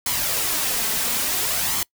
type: noise with flanger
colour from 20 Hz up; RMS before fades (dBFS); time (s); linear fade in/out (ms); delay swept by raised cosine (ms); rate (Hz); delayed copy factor
white; -23; 0.06-1.83; 2; 0.93 to 4.53; 0.58; +0.5
effects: noise-tail reverb RT60 0.1 s tail -24 dB re dry